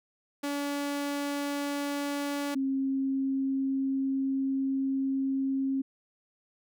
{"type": "tone pair in turn", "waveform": ["sawtooth", "sine"], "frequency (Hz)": [285.6, 269.1], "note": ["D4", "C4"], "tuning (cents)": [-48, 49], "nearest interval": "minor second", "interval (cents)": 103, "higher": "first", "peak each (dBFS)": -26, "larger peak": "neither", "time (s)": [[0.43, 2.55], [2.55, 5.82]], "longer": "second", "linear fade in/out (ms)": 10, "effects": []}